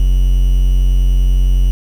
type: tone with quantisation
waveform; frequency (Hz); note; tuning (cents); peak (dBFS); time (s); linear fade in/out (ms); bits
triangle; 45.39; F#1; -32; -6; 0-1.71; 0; 6
effects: none